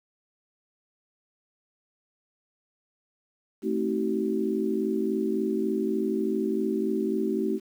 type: chord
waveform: sine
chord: A diminished seventh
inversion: none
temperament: just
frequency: 220 / 264 / 316.8 / 380.2 Hz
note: A3 / C4 / Eb4 / Gb4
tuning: 0 / +16 / +31 / +47 cents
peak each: -29 / -33 / -30 / -28 dBFS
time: 3.62-7.6 s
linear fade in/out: 50 ms
effects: 9-bit